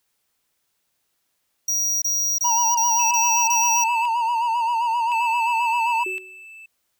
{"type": "tone bursts", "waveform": "square", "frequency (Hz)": 5750, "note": "F8", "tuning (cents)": 50, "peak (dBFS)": -20, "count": 6, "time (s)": [1.68, 3.84], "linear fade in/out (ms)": 5, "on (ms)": 340, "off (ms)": 24}
{"type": "tone with vibrato", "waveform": "triangle", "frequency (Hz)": 932.3, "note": "A#5", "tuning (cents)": 0, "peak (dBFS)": -17, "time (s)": [2.44, 6.04], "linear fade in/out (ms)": 10, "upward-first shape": "sine", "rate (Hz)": 7.6, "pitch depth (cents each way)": 71}
{"type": "tone with tremolo", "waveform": "triangle", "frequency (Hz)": 2637, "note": "E7", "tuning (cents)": 0, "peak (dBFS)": -24, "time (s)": [2.99, 6.66], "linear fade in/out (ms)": 5, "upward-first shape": "square", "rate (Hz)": 0.47, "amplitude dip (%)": 80}
{"type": "tone with exponential decay", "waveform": "sine", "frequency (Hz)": 374.4, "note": "F#4", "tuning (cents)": 20, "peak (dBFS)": -27, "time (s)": [6.06, 6.45], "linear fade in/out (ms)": 5, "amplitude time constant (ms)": 83}
{"effects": ["white hiss -72 dBFS RMS until 6.99 s"]}